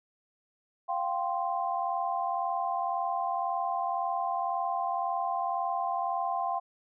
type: chord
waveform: sine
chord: F suspended second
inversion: none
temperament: equal with one note detuned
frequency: 698.5 / 780.4 / 1046.5 Hz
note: F5 / G5 / C6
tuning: 0 / -8 / 0 cents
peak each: -32 / -32 / -33 dBFS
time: 0.88-6.6 s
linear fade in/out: 20 ms
effects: none